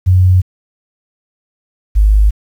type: tone pair in turn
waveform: sine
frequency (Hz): 92 / 51.63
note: F#2 / G#1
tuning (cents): -9 / -9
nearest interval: minor seventh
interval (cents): 1000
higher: first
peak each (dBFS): -5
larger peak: neither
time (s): 0.06-0.42 / 1.95-2.31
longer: neither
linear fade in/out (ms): 20
effects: 7-bit